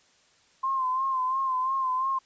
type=tone with vibrato; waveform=sine; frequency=1046.5 Hz; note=C6; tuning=in tune; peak=-24 dBFS; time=0.63-2.19 s; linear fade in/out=10 ms; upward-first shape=sine; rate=2.9 Hz; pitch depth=51 cents each way; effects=white hiss -62 dBFS RMS until 2.25 s + resampled to 16000 Hz